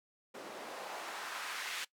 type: noise with band-pass filter sweep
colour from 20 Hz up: white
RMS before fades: -43 dBFS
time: 0.34-1.85 s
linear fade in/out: 10 ms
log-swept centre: 390 to 2200 Hz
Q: 1.1
effects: noise-tail reverb RT60 0.1 s tail -20 dB re dry + high-pass 200 Hz 12 dB/octave